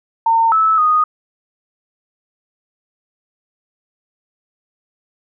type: tone with pitch steps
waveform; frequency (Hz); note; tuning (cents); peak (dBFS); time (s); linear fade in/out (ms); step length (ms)
sine; 910 / 1305 / 1240; A#5 / E6 / D#6; -42 / -18 / -6; -10; 0.26-1.04; 5; 260
effects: none